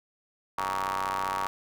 sawtooth ring-modulated tone, 95.3 Hz, G2, 48 cents flat, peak -21 dBFS, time 0.58-1.47 s, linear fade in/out 0 ms, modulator 1030 Hz, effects none

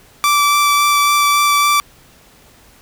sawtooth tone with vibrato, 1164 Hz, D6, 16 cents flat, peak -7 dBFS, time 0.24-1.8 s, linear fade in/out 0 ms, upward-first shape sine, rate 3.6 Hz, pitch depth 9 cents each way, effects pink hiss -47 dBFS RMS until 2.81 s

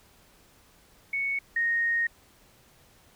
sine tone pair in turn, 2217 / 1860.1 Hz, C#7 / A#6, 0 / -4 cents, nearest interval minor third, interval 304 cents, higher first, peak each -26 / -23 dBFS, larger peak second, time 1.13-1.39 / 1.56-2.07 s, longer second, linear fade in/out 5 ms, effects pink hiss -59 dBFS RMS until 3.15 s

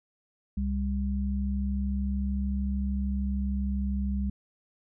sine tone pair together, 66.71 / 199.9 Hz, C2 / G3, +34 / +34 cents, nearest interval octave + perfect fifth, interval 1900 cents, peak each -28 / -30 dBFS, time 0.57-4.3 s, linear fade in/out 5 ms, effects none

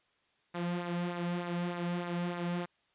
sawtooth tone with flanger, 174.61 Hz, F3, in tune, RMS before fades -35 dBFS, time 0.54-2.66 s, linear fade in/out 10 ms, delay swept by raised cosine 0.29 to 2.79 ms, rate 3.3 Hz, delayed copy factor -0.55, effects white hiss -72 dBFS RMS until 2.94 s + resampled to 8000 Hz

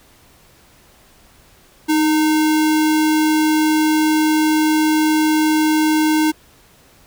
sine tone with sample-and-hold, 311.1 Hz, D#4, in tune, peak -12 dBFS, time 1.88-6.32 s, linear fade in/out 20 ms, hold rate 1225 Hz, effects pink hiss -50 dBFS RMS until 7.06 s

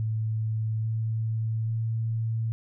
sine tone with pitch steps, 110.1 / 111.44 / 112.8 Hz, A2 / A2 / A2, +2 / +23 / +44 cents, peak -25 dBFS, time 0-2.52 s, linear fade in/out 0 ms, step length 840 ms, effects none

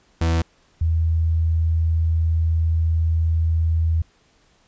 40% pulse / sine tone pair in turn, 82.4 / 81.45 Hz, E2 / E2, 0 / -20 cents, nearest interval unison, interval 20 cents, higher first, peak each -16 dBFS, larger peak neither, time 0.21-0.42 / 0.81-4.02 s, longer second, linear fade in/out 5 ms, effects pink hiss -59 dBFS RMS until 4.67 s + resampled to 16000 Hz

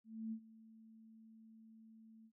sine tone with ADSR envelope, 222.3 Hz, A3, 18 cents sharp, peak -39 dBFS, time 0.04-2.32 s, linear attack 280 ms, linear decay 76 ms, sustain -19 dB, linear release 68 ms, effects none

